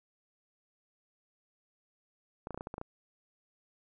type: clicks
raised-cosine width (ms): 1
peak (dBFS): -25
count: 9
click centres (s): 2.471 / 2.507 / 2.545 / 2.576 / 2.609 / 2.671 / 2.741 / 2.781 / 2.814
effects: none